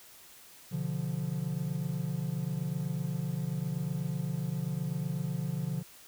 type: chord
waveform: triangle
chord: B diminished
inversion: none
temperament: equal with one note detuned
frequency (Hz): 125.92 / 146.83 / 174.61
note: B2 / D3 / F3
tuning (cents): +34 / 0 / 0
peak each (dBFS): -36 / -32 / -33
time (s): 0.71-5.83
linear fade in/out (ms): 20
effects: white hiss -54 dBFS RMS until 6.07 s